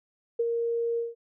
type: tone with ADSR envelope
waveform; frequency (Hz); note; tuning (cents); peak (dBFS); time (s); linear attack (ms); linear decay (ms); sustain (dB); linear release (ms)
sine; 466.2; A#4; 0; -21; 0.39-1.15; 9; 33; -4; 170
effects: none